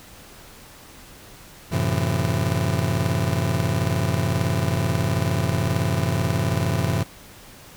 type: chord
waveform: 40% pulse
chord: F# half-diminished seventh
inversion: none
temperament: just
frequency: 92.5 / 111 / 133.2 / 166.5 Hz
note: F#2 / A2 / C3 / E3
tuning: 0 / +16 / +31 / +18 cents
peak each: -25 dBFS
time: 1.71-7.04 s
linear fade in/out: 20 ms
effects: pink hiss -45 dBFS RMS until 7.76 s